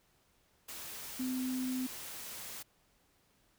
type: tone in noise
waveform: sine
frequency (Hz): 256.3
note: C4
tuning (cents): -36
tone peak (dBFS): -33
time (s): 1.19-1.87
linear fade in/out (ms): 10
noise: white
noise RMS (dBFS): -45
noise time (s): 0.68-2.63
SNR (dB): +9
effects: pink hiss -71 dBFS RMS until 3.58 s